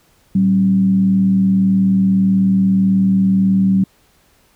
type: tone with frequency modulation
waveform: sine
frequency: 191.8 Hz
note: G3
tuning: 37 cents flat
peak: -10 dBFS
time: 0.35-3.84 s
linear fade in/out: 5 ms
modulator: 78.3 Hz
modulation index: 0.35
effects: pink hiss -55 dBFS RMS until 4.55 s